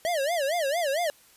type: tone with vibrato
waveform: square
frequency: 617 Hz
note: D#5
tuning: 15 cents flat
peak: -25 dBFS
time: 0.05-1.1 s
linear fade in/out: 0 ms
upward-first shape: sine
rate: 4.4 Hz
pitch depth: 240 cents each way
effects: white hiss -57 dBFS RMS until 1.36 s + resampled to 32000 Hz